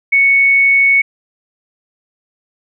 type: tone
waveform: sine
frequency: 2217 Hz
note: C#7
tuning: in tune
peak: -7 dBFS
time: 0.12-1.02 s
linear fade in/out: 10 ms
effects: none